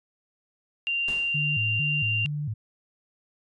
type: tone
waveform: sine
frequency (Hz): 2778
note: F7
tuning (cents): -10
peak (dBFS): -24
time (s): 0.87-2.26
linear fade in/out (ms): 0
type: noise with exponential decay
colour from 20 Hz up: pink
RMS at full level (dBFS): -38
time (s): 1.08-1.54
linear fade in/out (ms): 1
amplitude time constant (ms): 99
type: tone with vibrato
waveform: sine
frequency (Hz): 126.6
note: B2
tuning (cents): +43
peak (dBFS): -27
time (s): 1.34-2.54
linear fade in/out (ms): 10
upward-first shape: square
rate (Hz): 2.2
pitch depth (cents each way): 270
effects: resampled to 22050 Hz